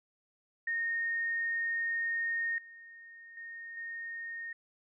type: tone with level steps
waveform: sine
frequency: 1846 Hz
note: A#6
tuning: 17 cents flat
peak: -30 / -49 / -42 / -38 dBFS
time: 0.67-4.53 s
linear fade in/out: 5 ms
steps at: 2.58 / 3.37 / 3.77 s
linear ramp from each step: 2 ms
effects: none